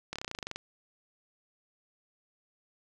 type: slowing click train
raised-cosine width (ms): 0.2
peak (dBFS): -19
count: 13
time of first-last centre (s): 0.13-0.56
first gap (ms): 27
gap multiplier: 1.05
effects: 9-bit